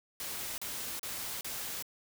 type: noise bursts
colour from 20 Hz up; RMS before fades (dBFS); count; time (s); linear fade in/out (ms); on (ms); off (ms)
white; -39; 4; 0.2-1.825; 2; 380; 35
effects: none